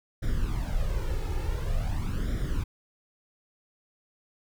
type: noise with flanger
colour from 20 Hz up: brown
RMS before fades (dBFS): -28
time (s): 0.22-2.64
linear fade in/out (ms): 10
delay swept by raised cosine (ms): 0.55 to 2.35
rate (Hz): 0.47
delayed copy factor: +0.75
effects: none